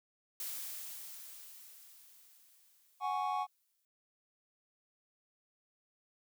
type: noise with exponential decay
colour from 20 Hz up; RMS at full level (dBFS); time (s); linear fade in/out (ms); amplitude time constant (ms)
blue; -40; 0.4-3.85; 1; 750
type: chord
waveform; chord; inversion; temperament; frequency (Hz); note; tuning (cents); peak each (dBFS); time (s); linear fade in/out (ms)
triangle; F# suspended second; none; equal; 740 / 830.6 / 1108.7; F#5 / G#5 / C#6; 0 / 0 / 0; -35; 3-3.47; 50
effects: none